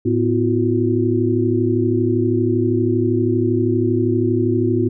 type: tone cluster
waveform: sine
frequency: 109.5 / 254.3 / 334.3 / 366.9 Hz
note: A2 / C4 / E4 / F#4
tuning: -8 / -49 / +24 / -15 cents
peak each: -20 dBFS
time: 0.05-4.89 s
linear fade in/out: 10 ms
effects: none